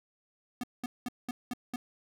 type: tone bursts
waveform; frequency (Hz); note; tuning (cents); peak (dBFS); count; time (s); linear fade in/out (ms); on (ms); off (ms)
square; 245.9; B3; -7; -33; 6; 0.61-1.76; 2; 25; 200
effects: none